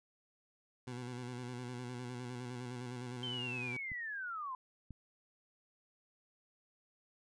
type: tone with vibrato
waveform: 20% pulse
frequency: 123.7 Hz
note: B2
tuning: 3 cents sharp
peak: -37 dBFS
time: 0.87-3.77 s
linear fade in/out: 5 ms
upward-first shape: square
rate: 9.8 Hz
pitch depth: 36 cents each way
type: linear sweep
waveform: sine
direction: down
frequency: 3136 to 992 Hz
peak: -39 dBFS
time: 3.23-4.55 s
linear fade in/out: 2 ms
type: clicks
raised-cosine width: 5 ms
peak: -36 dBFS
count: 2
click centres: 3.918 / 4.907 s
effects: resampled to 22050 Hz